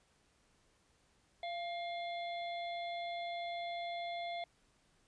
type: harmonic tone with a mistuned harmonic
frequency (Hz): 688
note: F5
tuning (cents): -26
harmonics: 1 / 3 / 5 / 6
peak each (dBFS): -39 / -47 / -49 / -57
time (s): 1.43-4.44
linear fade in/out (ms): 2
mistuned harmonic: 3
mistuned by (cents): +47
effects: pink hiss -72 dBFS RMS until 5.07 s + resampled to 22050 Hz